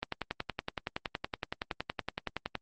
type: click train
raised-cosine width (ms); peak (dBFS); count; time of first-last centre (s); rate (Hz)
0.3; -16; 28; 0.03-2.553; 10.7
effects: Opus 32 kbps